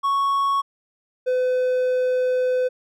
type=tone pair in turn; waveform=triangle; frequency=1108.7 / 506 Hz; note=C#6 / B4; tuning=0 / +42 cents; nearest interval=octave + major second; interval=1358 cents; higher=first; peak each=-16 dBFS; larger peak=neither; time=0.03-0.62 / 1.26-2.69 s; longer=second; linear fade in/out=20 ms; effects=none